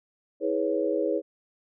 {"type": "chord", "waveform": "sine", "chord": "C# minor seventh", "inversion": "first", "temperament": "equal with one note detuned", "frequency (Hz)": [322.7, 415.3, 493.9, 554.4], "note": ["E4", "G#4", "B4", "C#5"], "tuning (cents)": [-37, 0, 0, 0], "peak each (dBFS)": -29, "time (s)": [0.4, 1.22], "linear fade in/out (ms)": 50, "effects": []}